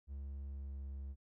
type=tone with pitch glide; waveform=triangle; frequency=69.3 to 68.5 Hz; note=C#2 to C#2; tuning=0 to -20 cents; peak=-40 dBFS; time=0.07-1.16 s; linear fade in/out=50 ms; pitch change=-20 cents; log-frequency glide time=0.45-0.85 s; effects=none